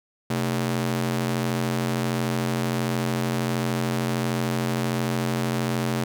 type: ring-modulated tone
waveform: sawtooth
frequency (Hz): 174.61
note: F3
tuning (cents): 0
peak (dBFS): -16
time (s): 0.3-6.04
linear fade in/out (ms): 5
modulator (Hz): 46.6
effects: none